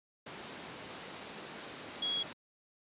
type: tone in noise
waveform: sine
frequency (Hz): 3322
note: G#7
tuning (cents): 0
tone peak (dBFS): -31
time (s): 2.02-2.23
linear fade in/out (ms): 5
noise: pink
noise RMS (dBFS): -44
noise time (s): 0.26-2.33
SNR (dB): +10
effects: high-pass 200 Hz 12 dB/octave + resampled to 8000 Hz